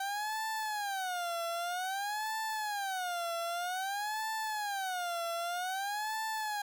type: tone with vibrato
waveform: 30% pulse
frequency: 772 Hz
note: G5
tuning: 27 cents flat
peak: -31 dBFS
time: 0-6.62 s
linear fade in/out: 5 ms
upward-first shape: sine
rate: 0.52 Hz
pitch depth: 230 cents each way
effects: none